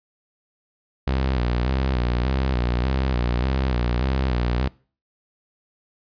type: tone with vibrato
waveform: sawtooth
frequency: 63 Hz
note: B1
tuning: 35 cents sharp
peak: -16 dBFS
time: 1.07-4.68 s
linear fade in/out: 5 ms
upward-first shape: square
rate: 1.7 Hz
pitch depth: 80 cents each way
effects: noise-tail reverb RT60 0.4 s tail -23 dB re dry + resampled to 11025 Hz